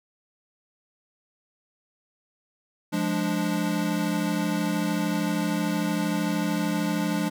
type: chord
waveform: square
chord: D diminished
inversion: first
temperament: equal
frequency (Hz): 174.61 / 207.7 / 293.7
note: F3 / Ab3 / D4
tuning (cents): 0 / 0 / 0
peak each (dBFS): -29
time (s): 2.92-7.3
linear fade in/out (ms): 20
effects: none